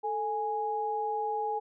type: tone pair together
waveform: sine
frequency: 440 / 830 Hz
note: A4 / G#5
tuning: 0 / -1 cents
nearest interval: major seventh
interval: 1099 cents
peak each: -34 / -30 dBFS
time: 0.03-1.6 s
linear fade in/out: 20 ms
effects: none